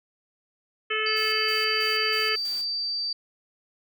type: harmonic tone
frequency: 434.5 Hz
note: A4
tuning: 22 cents flat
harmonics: 1 / 3 / 4 / 5 / 6 / 7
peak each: -31 / -31 / -31 / -31 / -31 / -31 dBFS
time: 0.9-2.36 s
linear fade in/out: 10 ms
type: tone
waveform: sine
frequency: 4649 Hz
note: D8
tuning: 18 cents flat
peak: -26 dBFS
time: 1.06-3.13 s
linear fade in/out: 5 ms
type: noise with tremolo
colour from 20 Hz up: white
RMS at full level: -44 dBFS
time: 1.16-2.65 s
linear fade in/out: 10 ms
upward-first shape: square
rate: 3.1 Hz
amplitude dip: 70%
effects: none